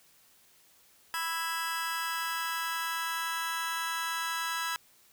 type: chord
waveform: sawtooth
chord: E major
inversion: second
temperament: just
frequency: 988.9 / 1318.5 / 1648.1 Hz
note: B5 / E6 / G#6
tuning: +2 / 0 / -14 cents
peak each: -32 dBFS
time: 1.14-4.76 s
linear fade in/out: 0 ms
effects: white hiss -62 dBFS RMS until 5.12 s